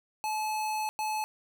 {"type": "tone bursts at uneven times", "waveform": "square", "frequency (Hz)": 861, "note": "A5", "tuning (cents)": -38, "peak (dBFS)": -30, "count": 2, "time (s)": [[0.24, 0.89], [0.99, 1.24]], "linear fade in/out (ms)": 0, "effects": []}